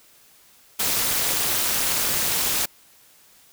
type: noise with amplitude modulation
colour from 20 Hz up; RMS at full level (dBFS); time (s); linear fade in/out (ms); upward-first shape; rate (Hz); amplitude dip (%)
white; -19; 0.79-2.66; 10; sine; 260; 85
effects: white hiss -54 dBFS RMS until 3.52 s